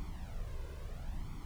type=noise with flanger; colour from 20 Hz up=brown; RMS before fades=-41 dBFS; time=0-1.45 s; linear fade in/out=0 ms; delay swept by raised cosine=0.89 to 1.99 ms; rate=0.75 Hz; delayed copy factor=+0.75; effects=none